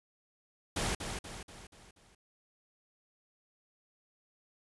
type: noise with echo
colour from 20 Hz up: pink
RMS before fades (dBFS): -33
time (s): 0.76-0.95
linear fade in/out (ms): 5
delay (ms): 240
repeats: 5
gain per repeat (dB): -6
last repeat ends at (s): 2.15
effects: resampled to 24000 Hz